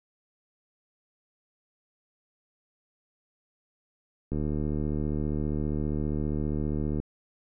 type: click train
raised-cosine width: 3 ms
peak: -18 dBFS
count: 202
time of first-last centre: 4.32-7 s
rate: 75 Hz
effects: none